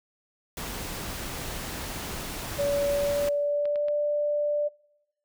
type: noise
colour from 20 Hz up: pink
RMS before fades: -35 dBFS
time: 0.57-3.29 s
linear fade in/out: 2 ms
type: tone with pitch glide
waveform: sine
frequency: 570 to 589.1 Hz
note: C#5 to D5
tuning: +48 to +5 cents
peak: -23 dBFS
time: 2.58-4.69 s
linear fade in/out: 20 ms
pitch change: +57 cents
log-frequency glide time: 2.88-3.9 s
type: clicks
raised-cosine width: 0.3 ms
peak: -28 dBFS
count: 6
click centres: 2.738 / 3.249 / 3.285 / 3.655 / 3.758 / 3.884 s
effects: noise-tail reverb RT60 0.9 s tail -24 dB re dry